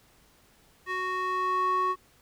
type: tone with band-pass filter sweep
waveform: square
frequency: 370 Hz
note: F#4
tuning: in tune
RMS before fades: -28 dBFS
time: 0.86-1.96 s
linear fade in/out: 50 ms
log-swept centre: 1600 to 1000 Hz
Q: 3.6
effects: pink hiss -61 dBFS RMS until 2.21 s